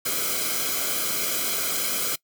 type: noise with comb filter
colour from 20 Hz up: white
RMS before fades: -26 dBFS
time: 0.05-2.16 s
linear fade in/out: 10 ms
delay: 1.1 ms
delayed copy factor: -0.85
effects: noise-tail reverb RT60 0.1 s tail -22 dB re dry